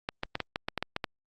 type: clicks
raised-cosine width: 0.3 ms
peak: -14 dBFS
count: 10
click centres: 0.089 / 0.234 / 0.354 / 0.403 / 0.559 / 0.685 / 0.777 / 0.826 / 0.964 / 1.042 s
effects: Opus 48 kbps